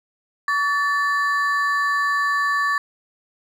triangle ring-modulated tone, 1447 Hz, F#6, 39 cents flat, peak -13 dBFS, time 0.48-2.78 s, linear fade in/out 2 ms, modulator 310 Hz, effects none

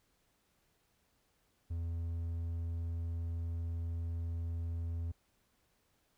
triangle tone, 83.8 Hz, E2, 29 cents sharp, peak -33 dBFS, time 1.7-5.12 s, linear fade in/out 10 ms, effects pink hiss -75 dBFS RMS until 6.17 s

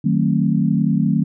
sine chord, D# diminished seventh, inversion none, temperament just, 155.56 / 186.68 / 224 / 268.8 Hz, D#3 / F#3 / A3 / C4, 0 / +16 / +31 / +47 cents, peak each -19 / -19 / -19 / -23 dBFS, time 0.04-1.24 s, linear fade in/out 10 ms, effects none

